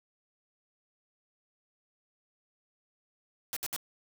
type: noise bursts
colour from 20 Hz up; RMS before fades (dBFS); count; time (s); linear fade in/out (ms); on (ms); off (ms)
white; -35; 3; 3.53-3.763; 0; 35; 64
effects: none